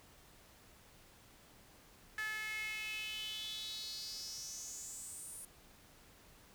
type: tone with high-pass filter sweep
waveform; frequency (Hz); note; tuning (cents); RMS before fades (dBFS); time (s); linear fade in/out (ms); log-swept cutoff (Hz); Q
sawtooth; 431; A4; -36; -44; 2.18-5.45; 2; 1700 to 9900; 6.3
effects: pink hiss -62 dBFS RMS until 6.54 s